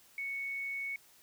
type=tone; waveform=sine; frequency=2217 Hz; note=C#7; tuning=in tune; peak=-35 dBFS; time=0.18-0.96 s; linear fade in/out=2 ms; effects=white hiss -62 dBFS RMS until 1.22 s